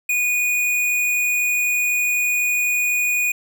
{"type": "tone", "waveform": "square", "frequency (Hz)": 2462, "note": "D#7", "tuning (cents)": -19, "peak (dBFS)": -18, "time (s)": [0.09, 3.32], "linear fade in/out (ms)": 5, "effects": []}